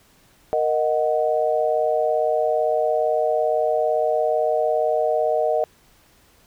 sine chord, D# minor, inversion second, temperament equal, 466.2 / 622.3 / 740 Hz, A#4 / D#5 / F#5, 0 / 0 / 0 cents, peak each -23 / -20 / -24 dBFS, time 0.53-5.64 s, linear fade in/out 0 ms, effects pink hiss -56 dBFS RMS until 6.46 s

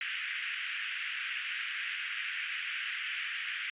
white band-pass noise, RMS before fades -37 dBFS, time 0.01-3.7 s, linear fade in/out 2 ms, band 1500 to 3000 Hz, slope 48 dB/octave, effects resampled to 8000 Hz

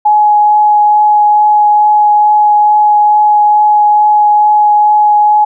sine tone with vibrato, 840 Hz, G#5, 19 cents sharp, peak -4 dBFS, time 0.05-5.45 s, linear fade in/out 10 ms, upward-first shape triangle, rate 2.3 Hz, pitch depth 9 cents each way, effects none

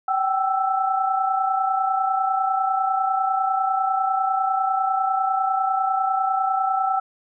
sine tone cluster, 765 / 795 / 1324 Hz, G5 / G5 / E6, -42 / +24 / +7 cents, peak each -21 / -27 / -24 dBFS, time 0.08-7 s, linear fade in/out 5 ms, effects none

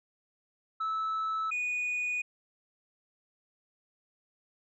sine tone pair in turn, 1307 / 2467 Hz, E6 / D#7, -15 / -15 cents, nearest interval major seventh, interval 1100 cents, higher second, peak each -27 dBFS, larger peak neither, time 0.8-1.51 / 1.51-2.22 s, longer neither, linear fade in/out 10 ms, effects tanh soft clip ceiling -28 dBFS

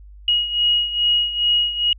sine beating tone pair, 2891 / 2893.4 Hz, F#7 / F#7, -41 / -39 cents, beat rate 2.4 Hz, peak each -17 / -22 dBFS, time 0.28-1.93 s, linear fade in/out 2 ms, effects added 50 Hz sine -39 dBFS peak until 1.98 s

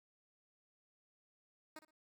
10% pulse tone with echo, 311.1 Hz, D#4, in tune, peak -40 dBFS, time 1.76-1.79 s, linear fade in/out 2 ms, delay 59 ms, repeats 2, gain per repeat -14 dB, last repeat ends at 1.908 s, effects none

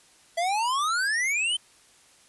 square exponential sweep, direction up, 657 to 3136 Hz, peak -24 dBFS, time 0.37-1.57 s, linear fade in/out 10 ms, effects white hiss -57 dBFS RMS until 2.28 s + resampled to 24000 Hz

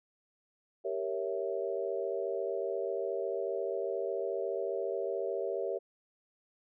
sine chord, G diminished seventh, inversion none, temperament equal, 392 / 466.2 / 554.4 / 659.3 Hz, G4 / Bb4 / Db5 / Fb5, 0 / 0 / 0 / 0 cents, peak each -36 / -37 / -37 / -39 dBFS, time 0.84-5.79 s, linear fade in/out 20 ms, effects none

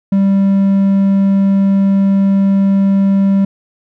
triangle tone, 196 Hz, G3, in tune, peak -6 dBFS, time 0.12-3.45 s, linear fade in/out 5 ms, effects none

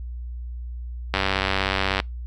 click train, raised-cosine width 0.3 ms, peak -5 dBFS, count 84, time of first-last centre 1.14-2.001 s, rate 96.4 Hz, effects noise-tail reverb RT60 0.2 s tail -26 dB re dry + added 60 Hz sine -30 dBFS peak until 2.26 s

